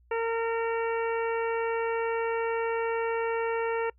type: harmonic tone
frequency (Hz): 457.8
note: A#4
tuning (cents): -31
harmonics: 1 / 2 / 3 / 4 / 5 / 6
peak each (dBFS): -27 / -33 / -37 / -39 / -41 / -43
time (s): 0.11-3.9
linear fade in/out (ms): 5
effects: noise-tail reverb RT60 0.1 s tail -25 dB re dry + added 60 Hz sine -58 dBFS peak until 3.98 s